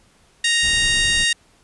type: harmonic tone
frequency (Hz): 932.3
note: A#5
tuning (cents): 0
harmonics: 2 / 3 / 4 / 5 / 6 / 7 / 8 / 9 / 10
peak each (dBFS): -20 / -22 / -21 / -28 / -29 / -30 / -30 / -33 / -29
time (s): 0.44-1.33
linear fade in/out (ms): 5
type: noise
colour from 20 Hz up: brown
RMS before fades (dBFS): -30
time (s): 0.62-1.25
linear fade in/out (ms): 20
effects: pink hiss -56 dBFS RMS until 1.63 s + resampled to 24000 Hz